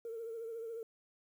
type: tone with vibrato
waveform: sine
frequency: 456.4 Hz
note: A#4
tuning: 37 cents flat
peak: -39 dBFS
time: 0.05-0.83 s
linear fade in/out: 2 ms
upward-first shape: triangle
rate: 14 Hz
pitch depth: 57 cents each way
effects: tanh soft clip ceiling -36 dBFS + 11-bit